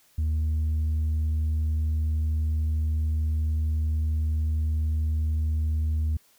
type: tone with tanh clipping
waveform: sine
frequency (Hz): 77.78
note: D#2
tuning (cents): 0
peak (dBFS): -23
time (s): 0.18-6.17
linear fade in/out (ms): 5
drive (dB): 2
effects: white hiss -61 dBFS RMS until 6.38 s